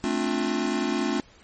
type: chord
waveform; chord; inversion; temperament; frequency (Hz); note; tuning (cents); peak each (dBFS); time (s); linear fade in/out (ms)
square; D minor seventh; second; just; 220.2 / 264.3 / 293.7 / 352.4; A3 / C4 / D4 / F4; +2 / +18 / 0 / +16; -30; 0.04-1.2; 0
effects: pink hiss -54 dBFS RMS until 1.43 s + MP3 32 kbps